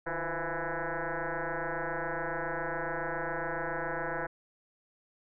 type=tone with frequency modulation; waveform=sine; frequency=487.4 Hz; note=B4; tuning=23 cents flat; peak=-31 dBFS; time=0.06-4.27 s; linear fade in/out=10 ms; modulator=167 Hz; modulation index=7.7; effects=none